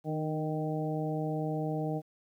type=harmonic tone with a mistuned harmonic; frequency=155.56 Hz; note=D#3; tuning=in tune; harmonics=1 / 2 / 3 / 4 / 5; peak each=-33 / -36 / -38 / -39 / -40 dBFS; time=0.04-2.02 s; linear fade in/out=50 ms; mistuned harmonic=2; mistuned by=-24 cents; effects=11-bit